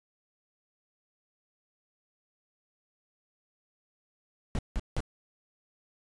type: noise bursts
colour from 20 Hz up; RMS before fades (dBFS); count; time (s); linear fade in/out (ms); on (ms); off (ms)
brown; -29; 3; 4.55-5.004; 0; 38; 170
effects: resampled to 22050 Hz